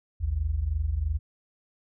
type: tone pair together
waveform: sine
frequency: 55.58 / 78.6 Hz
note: A1 / D#2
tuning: +18 / +18 cents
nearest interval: tritone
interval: 600 cents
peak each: -29 / -26 dBFS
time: 0.2-1.19 s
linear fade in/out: 20 ms
effects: none